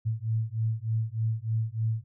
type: beating tone pair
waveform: sine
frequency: 110 / 113.3 Hz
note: A2 / A#2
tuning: 0 / -49 cents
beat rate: 3.3 Hz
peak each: -29 dBFS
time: 0.05-2.04 s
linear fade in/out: 20 ms
effects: none